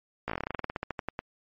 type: slowing click train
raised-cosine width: 0.5 ms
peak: -16 dBFS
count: 20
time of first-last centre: 0.28-1.191 s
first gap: 16 ms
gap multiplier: 1.11
effects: MP3 32 kbps